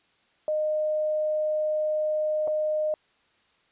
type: tone with dropouts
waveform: sine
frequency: 614 Hz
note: D#5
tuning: 23 cents flat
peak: -23 dBFS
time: 0.48-2.94 s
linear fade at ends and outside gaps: 1 ms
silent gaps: 2.475-2.479 s
effects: white hiss -65 dBFS RMS until 3.71 s + resampled to 8000 Hz